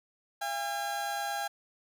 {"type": "tone pair together", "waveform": "30% pulse", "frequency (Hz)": [680.3, 809], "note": ["F5", "G#5"], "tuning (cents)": [-46, -46], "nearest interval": "minor third", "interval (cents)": 300, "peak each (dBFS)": [-36, -30], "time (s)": [0.41, 1.48], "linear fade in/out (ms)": 10, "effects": []}